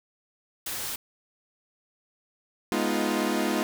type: noise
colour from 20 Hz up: white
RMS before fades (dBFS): -33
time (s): 0.66-0.96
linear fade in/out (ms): 5
type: chord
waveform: sawtooth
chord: F half-diminished seventh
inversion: first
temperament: equal with one note detuned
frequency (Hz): 209.1 / 246.9 / 311.1 / 349.2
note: Ab3 / Cb4 / Eb4 / F4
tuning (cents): +12 / 0 / 0 / 0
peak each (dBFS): -26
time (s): 2.72-3.63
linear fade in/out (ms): 0
effects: none